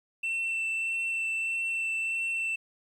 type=tone with vibrato; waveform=sine; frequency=2683 Hz; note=E7; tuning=30 cents sharp; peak=-25 dBFS; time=0.23-2.56 s; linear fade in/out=10 ms; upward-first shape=sine; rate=1.6 Hz; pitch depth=10 cents each way; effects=tanh soft clip ceiling -27 dBFS + 10-bit